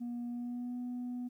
sine tone with pitch glide, 240 to 246.2 Hz, B3 to B3, -49 to -5 cents, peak -34 dBFS, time 0-1.29 s, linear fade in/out 20 ms, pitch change +44 cents, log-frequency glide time 0.28-0.77 s, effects tanh soft clip ceiling -35 dBFS + 12-bit

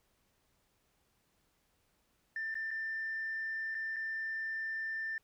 sine tone with dropouts, 1785 Hz, A6, 24 cents sharp, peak -34 dBFS, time 2.36-5.18 s, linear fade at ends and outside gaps 2 ms, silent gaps 2.543-2.553 / 2.707-2.712 / 3.746-3.75 / 3.961-3.965 s, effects tanh soft clip ceiling -31 dBFS + pink hiss -75 dBFS RMS until 5.23 s

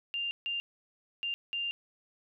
sine tone bursts at uneven times, 2794 Hz, F7, in tune, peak -31 dBFS, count 4, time 0.14-0.31 / 0.46-0.6 / 1.23-1.34 / 1.53-1.71 s, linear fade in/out 0 ms, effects none

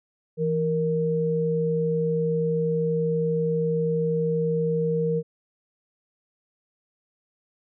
sine tone pair together, 164.83 / 466.2 Hz, E3 / A#4, 0 / 0 cents, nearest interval octave + tritone, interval 1800 cents, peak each -25 / -23 dBFS, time 0.37-5.23 s, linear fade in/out 50 ms, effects none

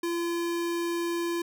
square tone, 341.4 Hz, F4, 39 cents flat, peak -28 dBFS, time 0.03-1.42 s, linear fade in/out 5 ms, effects none

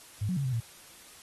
sine tone with pitch steps, 104.1 / 182.8 / 138.9 / 129.3 / 115.2 Hz, G#2 / F#3 / C#3 / C3 / A#2, +5 / -21 / +4 / -20 / -20 cents, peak -27 dBFS, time 0.21-0.605 s, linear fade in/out 10 ms, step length 79 ms, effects white hiss -52 dBFS RMS until 1.22 s + AAC 32 kbps

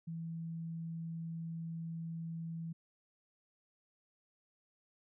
sine tone, 164.81 Hz, E3, in tune, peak -39 dBFS, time 0.07-2.73 s, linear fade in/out 10 ms, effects none

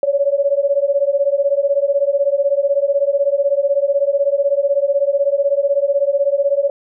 sine beating tone pair, 554.4 / 570.4 Hz, C#5 / C#5, 0 / +49 cents, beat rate 16 Hz, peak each -16 dBFS, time 0.03-6.7 s, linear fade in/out 2 ms, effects none

